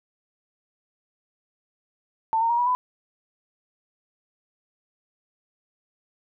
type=tone with pitch steps; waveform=sine; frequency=893 / 918.6 / 945 / 972.1 / 1000 Hz; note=A5 / A#5 / A#5 / B5 / B5; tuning=+25 / -26 / +23 / -28 / +21 cents; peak=-19 dBFS; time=2.33-2.75 s; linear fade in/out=0 ms; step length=84 ms; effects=none